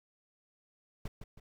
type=noise with echo; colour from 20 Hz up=brown; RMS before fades=-38 dBFS; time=1.05-1.08 s; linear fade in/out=5 ms; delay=160 ms; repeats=2; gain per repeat=-7 dB; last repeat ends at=1.4 s; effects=none